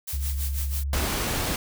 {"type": "noise with tremolo", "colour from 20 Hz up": "blue", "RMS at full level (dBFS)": -32, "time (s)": [0.07, 0.84], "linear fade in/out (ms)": 10, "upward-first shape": "sine", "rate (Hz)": 6.1, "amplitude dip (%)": 75}
{"type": "tone with pitch glide", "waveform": "sine", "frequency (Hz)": [69.3, 69.78], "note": ["C#2", "C#2"], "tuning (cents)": [0, 12], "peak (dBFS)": -25, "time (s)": [0.13, 1.05], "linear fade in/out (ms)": 5, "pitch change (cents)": 12, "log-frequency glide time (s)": [0.67, 0.79]}
{"type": "noise", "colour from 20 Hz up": "pink", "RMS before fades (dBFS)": -27, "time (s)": [0.93, 1.56], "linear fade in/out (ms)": 2}
{"effects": []}